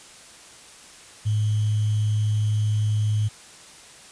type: tone with sample-and-hold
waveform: sine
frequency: 106.4 Hz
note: G#2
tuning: 42 cents sharp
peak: -19 dBFS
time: 1.25-3.29 s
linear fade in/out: 20 ms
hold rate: 3150 Hz
effects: white hiss -46 dBFS RMS until 4.11 s + resampled to 22050 Hz